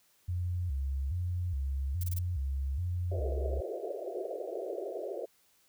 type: tone with vibrato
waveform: sine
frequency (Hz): 77.78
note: D#2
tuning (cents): 0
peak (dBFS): -30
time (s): 0.28-3.61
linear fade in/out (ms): 10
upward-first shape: square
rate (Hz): 1.2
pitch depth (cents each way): 230
type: noise bursts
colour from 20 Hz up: violet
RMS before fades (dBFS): -40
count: 4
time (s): 2.01-2.188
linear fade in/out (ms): 2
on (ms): 25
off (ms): 26
type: band-pass noise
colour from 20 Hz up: pink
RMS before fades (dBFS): -38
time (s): 3.11-5.26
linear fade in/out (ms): 10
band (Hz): 350 to 680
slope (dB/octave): 96
effects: white hiss -68 dBFS RMS until 5.68 s